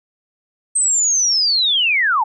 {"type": "linear sweep", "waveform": "sine", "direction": "down", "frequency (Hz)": [8360, 803], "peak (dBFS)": -13, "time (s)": [0.75, 2.24], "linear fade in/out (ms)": 10, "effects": []}